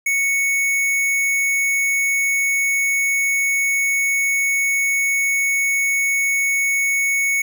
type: tone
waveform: square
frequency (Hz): 2217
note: C#7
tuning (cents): 0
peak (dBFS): -17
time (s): 0.06-7.42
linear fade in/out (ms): 5
effects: none